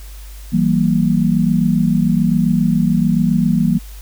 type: chord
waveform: sine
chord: E diminished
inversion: none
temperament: equal with one note detuned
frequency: 164.81 / 191.96 / 233.1 Hz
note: E3 / G3 / Bb3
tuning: 0 / -36 / 0 cents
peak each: -16 dBFS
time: 0.52-3.79 s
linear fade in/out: 20 ms
effects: added 50 Hz sine -31 dBFS peak until 4.01 s + white hiss -43 dBFS RMS until 4.01 s